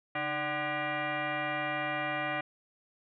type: tone with frequency modulation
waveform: sine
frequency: 587.3 Hz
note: D5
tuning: in tune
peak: -30 dBFS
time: 0.15-2.41 s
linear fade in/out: 5 ms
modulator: 447 Hz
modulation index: 4.3
effects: none